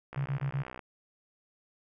click train, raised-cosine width 0.5 ms, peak -27 dBFS, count 43, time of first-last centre 0.13-0.792 s, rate 63.4 Hz
sine tone bursts, 138.59 Hz, C#3, in tune, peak -28 dBFS, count 4, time 0.16-0.632 s, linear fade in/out 20 ms, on 100 ms, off 24 ms
effects none

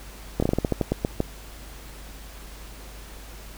slowing click train, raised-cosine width 2 ms, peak -8 dBFS, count 12, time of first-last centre 0.4-1.204 s, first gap 25 ms, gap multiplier 1.2, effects added 50 Hz sine -41 dBFS peak until 3.57 s + pink hiss -45 dBFS RMS until 3.57 s

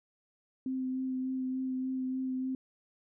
sine tone with vibrato, 259.5 Hz, C4, 14 cents flat, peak -31 dBFS, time 0.66-2.55 s, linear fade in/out 2 ms, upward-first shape sine, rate 3.4 Hz, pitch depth 13 cents each way, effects none

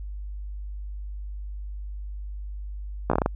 slowing click train, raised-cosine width 1 ms, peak -7 dBFS, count 7, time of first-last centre 3.1-3.261 s, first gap 15 ms, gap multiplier 1.23, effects added 50 Hz sine -32 dBFS peak until 3.35 s

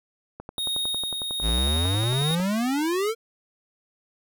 click train, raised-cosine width 1 ms, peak -22 dBFS, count 23, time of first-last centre 0.4-2.4 s, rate 11 Hz
square tone with tremolo, 3729 Hz, A#7, in tune, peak -25 dBFS, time 0.58-2.35 s, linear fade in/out 2 ms, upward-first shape sine, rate 1.2 Hz, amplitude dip 35%
square exponential sweep, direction up, 51 to 466.2 Hz, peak -23 dBFS, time 1.41-3.15 s, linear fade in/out 50 ms
effects none

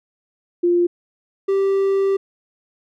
sine / triangle tone pair in turn, 349.2 / 390.9 Hz, F4 / G4, 0 / -5 cents, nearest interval major second, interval 195 cents, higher second, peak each -13 dBFS, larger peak neither, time 0.63-0.87 / 1.48-2.17 s, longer second, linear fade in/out 10 ms, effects none

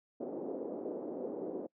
pink band-pass noise, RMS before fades -40 dBFS, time 0.2-1.67 s, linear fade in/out 10 ms, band 300 to 520 Hz, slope 24 dB/octave, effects noise-tail reverb RT60 0.1 s tail -25 dB re dry

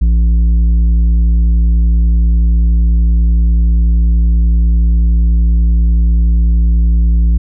sine tone with tanh clipping, 56.9 Hz, A#1, 41 cents flat, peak -8 dBFS, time 0.01-7.38 s, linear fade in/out 10 ms, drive 7 dB, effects none

